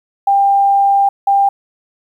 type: tone bursts at uneven times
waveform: sine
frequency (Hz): 795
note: G5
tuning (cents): +24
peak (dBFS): -8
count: 2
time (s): 0.27-1.09 / 1.27-1.49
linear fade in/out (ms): 5
effects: 8-bit